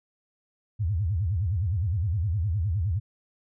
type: tone with vibrato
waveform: sine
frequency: 92.5 Hz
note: F#2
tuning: in tune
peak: -23 dBFS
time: 0.79-3 s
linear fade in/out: 20 ms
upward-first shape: sine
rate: 9.7 Hz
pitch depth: 300 cents each way
effects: none